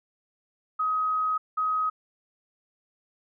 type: tone bursts at uneven times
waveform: sine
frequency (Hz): 1263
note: D#6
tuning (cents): +26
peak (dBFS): -23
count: 2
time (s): 0.79-1.38 / 1.57-1.9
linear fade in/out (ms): 10
effects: none